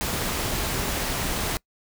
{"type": "noise", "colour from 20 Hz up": "pink", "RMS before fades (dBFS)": -27, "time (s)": [0.01, 1.57], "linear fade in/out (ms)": 0, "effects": ["noise-tail reverb RT60 0.1 s tail -24 dB re dry"]}